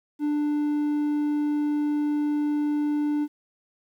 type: tone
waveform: triangle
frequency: 295.8 Hz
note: D4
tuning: 13 cents sharp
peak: -20 dBFS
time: 0.19-3.28 s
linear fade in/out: 50 ms
effects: 10-bit